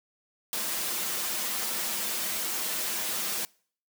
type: noise with comb filter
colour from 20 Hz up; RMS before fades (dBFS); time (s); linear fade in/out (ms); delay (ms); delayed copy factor
white; -31; 0.53-3.45; 0; 7.1; -0.8
effects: noise-tail reverb RT60 0.5 s tail -25 dB re dry + high-pass 150 Hz 12 dB/octave